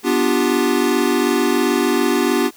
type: chord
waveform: square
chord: G dominant seventh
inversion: first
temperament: equal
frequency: 246.9 / 293.7 / 349.2 / 392 Hz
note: B3 / D4 / F4 / G4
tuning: 0 / 0 / 0 / 0 cents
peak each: -21 dBFS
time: 0.03-2.51 s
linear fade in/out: 50 ms
effects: white hiss -47 dBFS RMS until 2.56 s